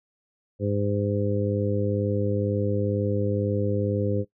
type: harmonic tone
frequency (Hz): 102.1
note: G#2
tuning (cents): -29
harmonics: 1 / 2 / 3 / 4 / 5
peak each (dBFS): -26 / -30 / -31 / -31 / -29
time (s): 0.59-4.25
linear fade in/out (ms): 50
effects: noise-tail reverb RT60 0.1 s tail -17 dB re dry